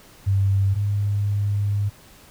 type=tone pair in turn; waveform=sine; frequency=98 / 101.84 Hz; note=G2 / G#2; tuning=0 / -33 cents; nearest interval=minor second; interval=67 cents; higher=second; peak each=-16 / -19 dBFS; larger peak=first; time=0.26-0.75 / 0.75-1.9 s; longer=second; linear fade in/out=20 ms; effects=pink hiss -49 dBFS RMS until 2.3 s